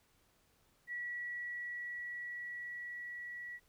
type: tone with level ramp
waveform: sine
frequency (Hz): 1936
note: B6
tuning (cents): -35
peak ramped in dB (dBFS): -38 to -43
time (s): 0.87-3.6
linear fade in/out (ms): 50
effects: pink hiss -72 dBFS RMS until 3.68 s